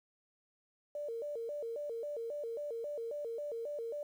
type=tone with vibrato; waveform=sine; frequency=520 Hz; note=C5; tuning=11 cents flat; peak=-37 dBFS; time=0.95-4.03 s; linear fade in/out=2 ms; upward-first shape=square; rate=3.7 Hz; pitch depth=210 cents each way; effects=11-bit